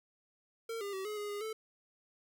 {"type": "tone with pitch steps", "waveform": "square", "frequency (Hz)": [455.9, 402.5, 382.5, 423, 414.2, 409.8, 438.6], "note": ["A#4", "G4", "G4", "G#4", "G#4", "G#4", "A4"], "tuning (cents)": [-39, 46, -42, 32, -5, -23, -6], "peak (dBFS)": -38, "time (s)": [0.69, 1.53], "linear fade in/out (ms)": 5, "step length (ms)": 120, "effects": []}